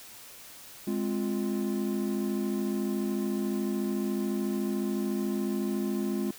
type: chord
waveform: triangle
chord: F minor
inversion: first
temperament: equal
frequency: 207.7 / 261.6 / 349.2 Hz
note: Ab3 / C4 / F4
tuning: 0 / 0 / 0 cents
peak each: -28 / -32 / -31 dBFS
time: 0.87-6.31 s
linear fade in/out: 5 ms
effects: white hiss -48 dBFS RMS until 6.38 s